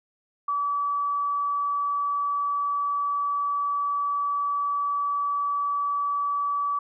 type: tone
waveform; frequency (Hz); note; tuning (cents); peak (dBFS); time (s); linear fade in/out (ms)
sine; 1148; D6; -40; -23; 0.48-6.79; 5
effects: none